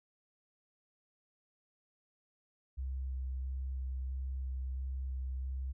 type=tone with vibrato; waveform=sine; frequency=65.3 Hz; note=C2; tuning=3 cents flat; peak=-35 dBFS; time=2.77-5.73 s; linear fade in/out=20 ms; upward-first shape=square; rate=1.5 Hz; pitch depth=11 cents each way; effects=none